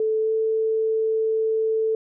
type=tone with pitch glide; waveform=sine; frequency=437.6 to 441.9 Hz; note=A4 to A4; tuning=-9 to +7 cents; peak=-19 dBFS; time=0-1.95 s; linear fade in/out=2 ms; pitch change=+16 cents; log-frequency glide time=0.2-0.32 s; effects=none